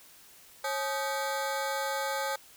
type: ring-modulated tone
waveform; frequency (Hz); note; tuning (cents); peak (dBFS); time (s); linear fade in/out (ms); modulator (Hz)
25% pulse; 698.5; F5; 0; -23; 0.64-2.36; 5; 154
effects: white hiss -55 dBFS RMS until 2.56 s

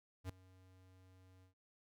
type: tone with ADSR envelope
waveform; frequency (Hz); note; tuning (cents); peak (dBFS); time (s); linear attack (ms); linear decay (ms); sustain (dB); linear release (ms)
square; 93; F#2; +9; -40; 0.24-1.54; 54; 5; -23; 110
effects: none

